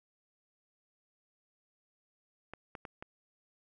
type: clicks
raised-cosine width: 0.5 ms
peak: -28 dBFS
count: 4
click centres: 2.536 / 2.752 / 2.852 / 3.025 s
effects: none